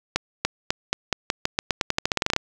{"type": "accelerating click train", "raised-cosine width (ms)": 0.2, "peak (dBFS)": -3, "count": 20, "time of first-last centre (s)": [0.16, 2.364], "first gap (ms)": 290, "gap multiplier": 0.88, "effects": []}